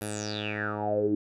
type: tone with low-pass filter sweep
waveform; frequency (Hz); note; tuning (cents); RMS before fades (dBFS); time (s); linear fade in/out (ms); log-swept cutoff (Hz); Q
10% pulse; 105.3; G#2; +24; -30; 0.01-1.15; 5; 12000 to 300; 9.9
effects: none